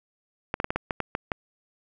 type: clicks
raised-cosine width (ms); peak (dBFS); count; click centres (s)
0.5; -11; 9; 0.541 / 0.601 / 0.644 / 0.705 / 0.76 / 0.908 / 1.003 / 1.151 / 1.318
effects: none